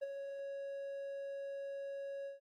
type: tone with ADSR envelope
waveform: triangle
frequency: 554.4 Hz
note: C#5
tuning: in tune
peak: -33 dBFS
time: 0.01-2.4 s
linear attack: 21 ms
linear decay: 15 ms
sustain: -6 dB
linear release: 140 ms
effects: Opus 32 kbps